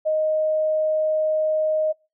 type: tone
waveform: sine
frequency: 622.3 Hz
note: D#5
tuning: in tune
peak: -18 dBFS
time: 0.05-1.93 s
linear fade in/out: 20 ms
effects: noise-tail reverb RT60 0.3 s tail -25 dB re dry